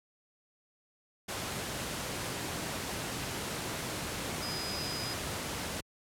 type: tone in noise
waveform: sine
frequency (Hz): 4978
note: D#8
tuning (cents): 0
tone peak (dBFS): -38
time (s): 4.42-5.14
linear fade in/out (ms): 10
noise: pink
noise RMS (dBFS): -36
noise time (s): 1.28-5.81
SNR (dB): -5
effects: high-pass 80 Hz 12 dB/octave + low-pass 12000 Hz 12 dB/octave